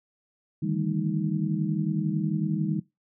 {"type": "tone cluster", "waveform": "sine", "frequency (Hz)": [149.1, 160.1, 200.2, 227.3, 314], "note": ["D3", "D#3", "G3", "A#3", "D#4"], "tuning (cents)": [27, 50, 37, -43, 16], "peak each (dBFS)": [-32, -28, -29, -36, -33], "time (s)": [0.62, 2.8], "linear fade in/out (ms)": 10, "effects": ["noise-tail reverb RT60 0.2 s tail -20 dB re dry"]}